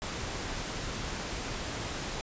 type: noise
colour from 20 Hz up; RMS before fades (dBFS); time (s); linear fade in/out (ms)
pink; -36; 0.02-2.21; 0
effects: resampled to 16000 Hz